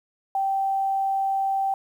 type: tone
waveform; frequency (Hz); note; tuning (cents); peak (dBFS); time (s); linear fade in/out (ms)
sine; 779; G5; -11; -21; 0.35-1.74; 2
effects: 9-bit